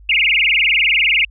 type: tone with vibrato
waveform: sine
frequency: 2459 Hz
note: D#7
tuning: 21 cents flat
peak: -11 dBFS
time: 0.09-1.25 s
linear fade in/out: 5 ms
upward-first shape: sine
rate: 20 Hz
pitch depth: 280 cents each way
effects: added 50 Hz sine -39 dBFS peak until 1.3 s